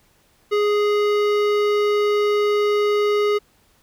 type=tone with hard clipping; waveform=sine; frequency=415.3 Hz; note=G#4; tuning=in tune; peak=-18 dBFS; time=0.51-3.39 s; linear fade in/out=20 ms; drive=16 dB; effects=pink hiss -59 dBFS RMS until 3.82 s